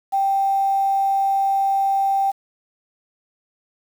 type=tone with quantisation; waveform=sine; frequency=784 Hz; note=G5; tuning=in tune; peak=-16 dBFS; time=0.12-2.32 s; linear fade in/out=20 ms; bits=7; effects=none